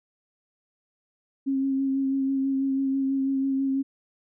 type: tone with vibrato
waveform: sine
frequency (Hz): 270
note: C#4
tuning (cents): -45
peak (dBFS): -22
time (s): 1.46-3.83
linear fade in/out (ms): 20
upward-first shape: sine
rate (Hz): 6.1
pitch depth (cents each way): 18
effects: none